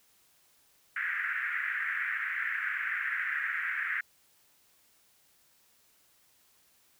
white band-pass noise, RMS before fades -33 dBFS, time 0.96-4.01 s, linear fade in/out 5 ms, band 1500 to 2000 Hz, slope 48 dB/octave, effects white hiss -66 dBFS RMS until 6.99 s

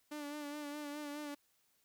sawtooth tone with vibrato, 293.7 Hz, D4, in tune, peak -38 dBFS, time 0.11-1.35 s, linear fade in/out 10 ms, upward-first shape sine, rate 4.8 Hz, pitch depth 38 cents each way, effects white hiss -75 dBFS RMS until 1.84 s

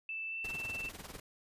sine tone with pitch glide, 2644 to 2669 Hz, E7 to E7, +5 to +21 cents, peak -37 dBFS, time 0.09-0.89 s, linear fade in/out 2 ms, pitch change +16 cents, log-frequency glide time 0.28-0.36 s
pink noise with tremolo, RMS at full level -44 dBFS, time 0.44-1.2 s, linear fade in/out 5 ms, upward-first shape triangle, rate 20 Hz, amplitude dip 85%
effects resampled to 32000 Hz

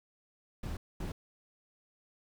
brown noise bursts at uneven times, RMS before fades -38 dBFS, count 2, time 0.63-0.77 / 1-1.12 s, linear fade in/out 5 ms, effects none

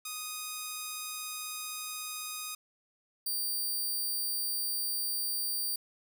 5% pulse tone pair in turn, 1244.5 / 4680 Hz, D#6 / D8, 0 / -7 cents, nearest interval octave + major seventh, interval 2293 cents, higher second, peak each -25 / -24 dBFS, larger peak second, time 0.05-2.55 / 3.26-5.76 s, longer neither, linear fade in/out 5 ms, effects 11-bit

